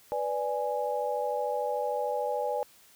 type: chord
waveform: sine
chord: G# diminished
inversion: first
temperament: equal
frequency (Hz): 493.9 / 587.3 / 830.6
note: B4 / D5 / G#5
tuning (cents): 0 / 0 / 0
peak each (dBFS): -32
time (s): 0.12-2.63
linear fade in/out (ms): 0
effects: white hiss -58 dBFS RMS until 2.95 s

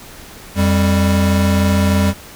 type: tone pair together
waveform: square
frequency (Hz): 87.98 / 197.5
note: F2 / G3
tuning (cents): +13 / +13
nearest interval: octave + major second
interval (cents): 1400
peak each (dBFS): -15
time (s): 0.55-2.14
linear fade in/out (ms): 50
effects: pink hiss -37 dBFS RMS until 2.35 s

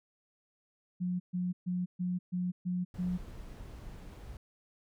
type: tone bursts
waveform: sine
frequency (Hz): 179.8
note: F#3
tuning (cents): -49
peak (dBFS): -30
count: 7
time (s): 1-3.18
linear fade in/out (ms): 20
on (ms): 200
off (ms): 130
type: noise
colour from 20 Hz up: brown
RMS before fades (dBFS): -46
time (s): 2.94-4.37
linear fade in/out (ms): 2
effects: none

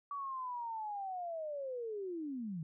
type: linear sweep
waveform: sine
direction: down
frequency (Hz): 1147 to 150.9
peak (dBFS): -38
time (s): 0.11-2.63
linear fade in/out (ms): 2
effects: none

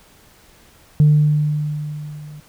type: tone with level ramp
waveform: sine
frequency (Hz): 150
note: D3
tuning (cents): +37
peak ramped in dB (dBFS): -6 to -34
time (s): 1-2.4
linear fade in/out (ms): 0
effects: tanh soft clip ceiling -5 dBFS + pink hiss -50 dBFS RMS until 2.48 s

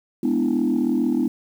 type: chord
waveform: sine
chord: E dominant seventh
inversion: first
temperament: equal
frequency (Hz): 207.7 / 246.9 / 293.7 / 329.6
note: G#3 / B3 / D4 / E4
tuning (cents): 0 / 0 / 0 / 0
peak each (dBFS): -26 / -20 / -23 / -23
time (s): 0.23-1.28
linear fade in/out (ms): 5
effects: tanh soft clip ceiling -12 dBFS + 8-bit

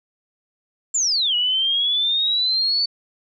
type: exponential two-way sweep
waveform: sine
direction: down then up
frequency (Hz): 7459 to 2895 to 4534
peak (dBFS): -17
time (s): 0.94-2.86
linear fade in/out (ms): 10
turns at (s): 1.35
effects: none

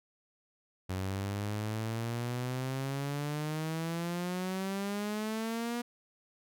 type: exponential sweep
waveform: sawtooth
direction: up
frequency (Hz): 92.5 to 241.3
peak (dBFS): -29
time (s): 0.89-5.82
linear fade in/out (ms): 10
effects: none

